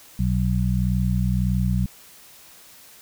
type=harmonic tone; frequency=61.74 Hz; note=B1; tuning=in tune; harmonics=1 / 2 / 3; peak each=-23 / -23 / -23 dBFS; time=0.19-1.86 s; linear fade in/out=5 ms; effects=white hiss -48 dBFS RMS until 3.01 s